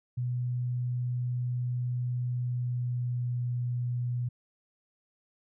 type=tone with pitch glide; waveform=sine; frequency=123.47 to 122.33 Hz; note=B2 to B2; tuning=0 to -16 cents; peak=-28 dBFS; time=0.17-4.29 s; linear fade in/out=10 ms; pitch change=-16 cents; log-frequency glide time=2.29-3.44 s; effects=none